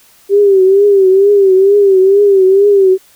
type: tone with vibrato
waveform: sine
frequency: 392 Hz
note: G4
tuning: in tune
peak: -4 dBFS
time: 0.29-2.98 s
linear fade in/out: 50 ms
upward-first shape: triangle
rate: 2.2 Hz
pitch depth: 94 cents each way
effects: white hiss -46 dBFS RMS until 3.15 s